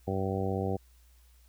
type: harmonic tone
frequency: 96.2 Hz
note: G2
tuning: 32 cents flat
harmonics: 1 / 2 / 3 / 4 / 5 / 6 / 7 / 8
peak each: -33 / -35 / -39 / -36 / -36 / -42 / -41 / -39 dBFS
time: 0.07-0.77 s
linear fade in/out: 10 ms
effects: added 60 Hz sine -57 dBFS peak until 1.48 s + white hiss -67 dBFS RMS until 1.48 s